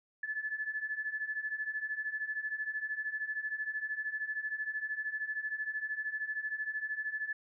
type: beating tone pair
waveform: sine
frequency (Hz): 1722 / 1735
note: A6 / A6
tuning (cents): -38 / -25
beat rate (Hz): 13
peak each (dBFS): -39 / -36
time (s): 0.23-7.33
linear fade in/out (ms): 5
effects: none